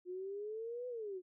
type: exponential two-way sweep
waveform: sine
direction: up then down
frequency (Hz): 354.6 to 503 to 354.6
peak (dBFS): -40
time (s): 0.05-1.22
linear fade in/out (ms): 50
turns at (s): 0.88
effects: none